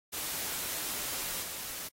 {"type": "noise with level steps", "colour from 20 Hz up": "white", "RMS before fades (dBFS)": [-36, -40], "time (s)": [0.12, 1.89], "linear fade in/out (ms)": 20, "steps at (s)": 1.43, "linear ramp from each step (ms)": 2, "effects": ["AAC 48 kbps"]}